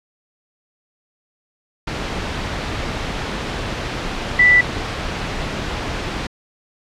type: tone in noise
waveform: sine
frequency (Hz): 1975.5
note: B6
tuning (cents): 0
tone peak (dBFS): -8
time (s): 4.39-4.61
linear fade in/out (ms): 5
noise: pink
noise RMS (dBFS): -24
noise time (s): 1.87-6.27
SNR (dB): +13
effects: low-pass 4000 Hz 12 dB/octave